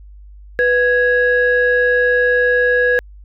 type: tone pair together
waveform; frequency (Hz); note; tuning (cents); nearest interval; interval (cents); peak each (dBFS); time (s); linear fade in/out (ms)
sine; 493.9 / 1661.3; B4 / G#6; 0 / 0; octave + major sixth; 2100; -13; 0.59-2.99; 0
effects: tanh soft clip ceiling -5 dBFS + added 50 Hz sine -36 dBFS peak until 3.24 s